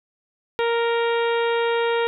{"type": "harmonic tone", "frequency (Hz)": 466.2, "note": "A#4", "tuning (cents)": 0, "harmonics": [1, 2, 3, 4, 5, 6, 7, 8], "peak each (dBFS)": [-20, -26, -30, -32, -34, -36, -37, -38], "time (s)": [0.59, 2.07], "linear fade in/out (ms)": 0, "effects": []}